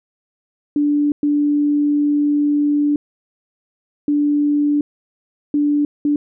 sine tone bursts at uneven times, 292.4 Hz, D4, 7 cents flat, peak -13 dBFS, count 5, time 0.76-1.12 / 1.23-2.96 / 4.08-4.81 / 5.54-5.85 / 6.05-6.16 s, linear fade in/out 2 ms, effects none

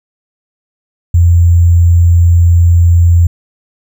sine tone with sample-and-hold, 85.7 Hz, F2, 32 cents flat, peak -3 dBFS, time 1.14-3.27 s, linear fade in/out 5 ms, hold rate 7350 Hz, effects none

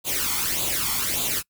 white noise with flanger, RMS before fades -25 dBFS, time 0.04-1.43 s, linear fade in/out 50 ms, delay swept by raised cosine 0.27 to 0.93 ms, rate 1.7 Hz, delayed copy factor +0.7, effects noise-tail reverb RT60 0.1 s tail -24 dB re dry

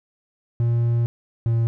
triangle tone pair in turn, 117.8 / 115.44 Hz, A#2 / A#2, +19 / -16 cents, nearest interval unison, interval 35 cents, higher first, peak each -15 dBFS, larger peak neither, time 0.6-1.06 / 1.46-1.67 s, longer first, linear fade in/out 0 ms, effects none

